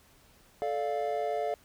triangle chord, D minor, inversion second, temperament equal with one note detuned, 437 / 587.3 / 698.5 Hz, A4 / D5 / F5, -12 / 0 / 0 cents, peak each -32 / -32 / -30 dBFS, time 0.62-1.54 s, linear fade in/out 0 ms, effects pink hiss -61 dBFS RMS until 1.64 s

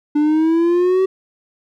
triangle exponential sweep, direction up, 293.7 to 383.1 Hz, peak -10 dBFS, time 0.15-1.06 s, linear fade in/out 10 ms, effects none

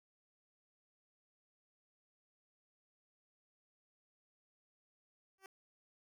10% pulse tone with exponential growth, 385.2 Hz, G4, 30 cents flat, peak -40 dBFS, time 5.38-5.46 s, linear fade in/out 2 ms, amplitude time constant 17 ms, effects none

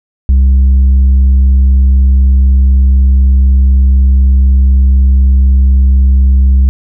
sine tone with tanh clipping, 66 Hz, C2, 16 cents sharp, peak -4 dBFS, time 0.29-6.69 s, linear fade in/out 0 ms, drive 3 dB, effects none

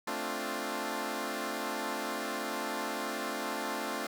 10% pulse chord, D minor seventh, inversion second, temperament equal with one note detuned, 220 / 263 / 293.7 / 349.2 Hz, A3 / C4 / D4 / F4, 0 / +9 / 0 / 0 cents, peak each -31 dBFS, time 0.07-4.07 s, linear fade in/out 5 ms, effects none

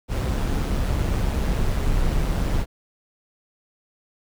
brown noise with amplitude modulation, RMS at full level -20 dBFS, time 0.08-2.66 s, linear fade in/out 50 ms, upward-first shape sine, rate 137 Hz, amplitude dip 40%, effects none

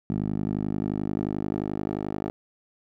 10% pulse tone with band-pass filter sweep, 51.4 Hz, G#1, 17 cents flat, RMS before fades -29 dBFS, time 0.1-2.3 s, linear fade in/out 0 ms, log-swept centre 200 to 440 Hz, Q 1.3, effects none

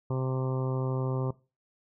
harmonic tone, 130.4 Hz, C3, 5 cents flat, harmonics 1 / 2 / 3 / 4 / 5 / 6 / 7 / 8 / 9, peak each -28 / -38 / -36 / -39 / -46 / -48 / -44 / -45 / -47 dBFS, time 0.1-1.31 s, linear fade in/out 5 ms, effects noise-tail reverb RT60 0.3 s tail -20 dB re dry

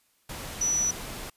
sine tone in noise, 5920 Hz, F#8, in tune, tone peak -23 dBFS, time 0.61-0.91 s, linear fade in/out 5 ms, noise pink, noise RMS -38 dBFS, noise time 0.29-1.3 s, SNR +12 dB, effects white hiss -68 dBFS RMS until 1.36 s + resampled to 32000 Hz

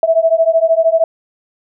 sine beating tone pair, 648 / 661 Hz, E5 / E5, -30 / +5 cents, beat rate 13 Hz, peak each -12 dBFS, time 0.03-1.04 s, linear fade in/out 2 ms, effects none

